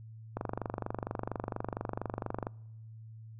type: click train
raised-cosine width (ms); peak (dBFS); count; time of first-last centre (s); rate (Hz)
1; -20; 52; 0.37-2.469; 24.3
effects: noise-tail reverb RT60 1.0 s tail -26 dB re dry + added 111 Hz sine -46 dBFS peak until 3.39 s